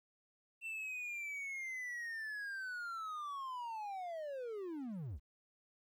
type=linear sweep; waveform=triangle; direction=down; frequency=2700 to 50.6 Hz; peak=-39 dBFS; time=0.61-5.2 s; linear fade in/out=50 ms; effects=13-bit